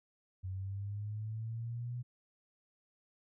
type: linear sweep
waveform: sine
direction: up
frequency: 92.5 to 123.47 Hz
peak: -37 dBFS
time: 0.43-2.03 s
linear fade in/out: 20 ms
effects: none

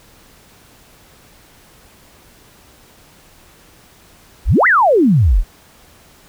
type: exponential two-way sweep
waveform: sine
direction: up then down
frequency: 31.69 to 2093 to 31.69 Hz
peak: -8 dBFS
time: 4.45-5.44 s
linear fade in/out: 50 ms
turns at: 4.67 s
effects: pink hiss -47 dBFS RMS until 6.28 s

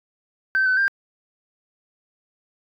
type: tone with pitch steps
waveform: sine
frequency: 1547 / 1515 / 1589 Hz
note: G6 / F#6 / G6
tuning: -23 / +40 / +23 cents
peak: -15 dBFS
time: 0.55-0.88 s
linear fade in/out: 0 ms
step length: 110 ms
effects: tanh soft clip ceiling -13 dBFS

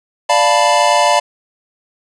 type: chord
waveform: square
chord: B half-diminished seventh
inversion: first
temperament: equal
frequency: 587.3 / 698.5 / 880 / 987.8 Hz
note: D5 / F5 / A5 / B5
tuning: 0 / 0 / 0 / 0 cents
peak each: -16 dBFS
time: 0.29-1.2 s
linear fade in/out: 10 ms
effects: resampled to 22050 Hz + 7-bit

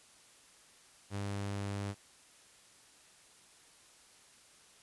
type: tone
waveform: sawtooth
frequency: 100.4 Hz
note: G2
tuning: 42 cents sharp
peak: -32 dBFS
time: 1.1-1.95 s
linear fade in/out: 50 ms
effects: white hiss -61 dBFS RMS until 4.82 s + resampled to 24000 Hz

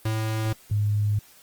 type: tone pair in turn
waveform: square / sine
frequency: 110 / 104.16 Hz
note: A2 / G#2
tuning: 0 / +6 cents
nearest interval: minor second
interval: 94 cents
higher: first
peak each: -23 / -20 dBFS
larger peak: second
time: 0.05-0.53 / 0.71-1.19 s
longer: neither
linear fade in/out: 5 ms
effects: white hiss -53 dBFS RMS until 1.42 s + Opus 24 kbps

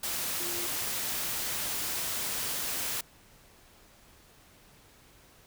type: tone in noise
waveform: sine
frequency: 348.6 Hz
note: F4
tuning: 3 cents flat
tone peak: -41 dBFS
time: 0.4-0.67 s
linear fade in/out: 5 ms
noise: white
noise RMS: -33 dBFS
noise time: 0.03-3.01 s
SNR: -11 dB
effects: pink hiss -58 dBFS RMS until 5.46 s

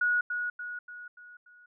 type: tone with echo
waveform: sine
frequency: 1456 Hz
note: F#6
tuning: 28 cents flat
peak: -23 dBFS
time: 0.01-0.21 s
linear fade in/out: 5 ms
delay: 290 ms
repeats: 5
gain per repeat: -6 dB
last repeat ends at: 1.66 s
effects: none

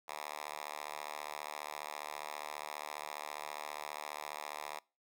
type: tone with high-pass filter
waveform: 5% pulse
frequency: 74.8 Hz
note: D2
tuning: 32 cents sharp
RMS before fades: -44 dBFS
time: 0.08-4.79 s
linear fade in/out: 5 ms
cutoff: 940 Hz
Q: 1.4
effects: noise-tail reverb RT60 0.3 s tail -24 dB re dry

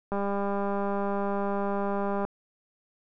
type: click train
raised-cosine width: 1 ms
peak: -17 dBFS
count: 427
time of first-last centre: 0.12-2.25 s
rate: 200 Hz
effects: none

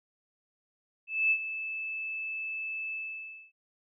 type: tone with ADSR envelope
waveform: sine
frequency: 2623 Hz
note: E7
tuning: 9 cents flat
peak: -21 dBFS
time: 1.07-3.52 s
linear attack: 240 ms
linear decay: 65 ms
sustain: -12 dB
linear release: 590 ms
effects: none

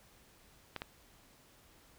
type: clicks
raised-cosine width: 0.3 ms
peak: -22 / -23 dBFS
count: 2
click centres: 0.763 / 0.819 s
effects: pink hiss -63 dBFS RMS until 1.98 s

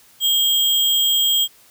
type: tone with sample-and-hold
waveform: sine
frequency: 3230 Hz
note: G#7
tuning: 49 cents flat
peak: -14 dBFS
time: 0.2-1.48 s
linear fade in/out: 50 ms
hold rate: 11025 Hz
effects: white hiss -51 dBFS RMS until 1.7 s

